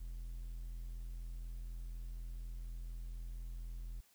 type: tone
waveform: triangle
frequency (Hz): 42.05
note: E1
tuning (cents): +35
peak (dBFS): -40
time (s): 0-4.01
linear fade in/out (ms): 10
effects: white hiss -69 dBFS RMS until 4.14 s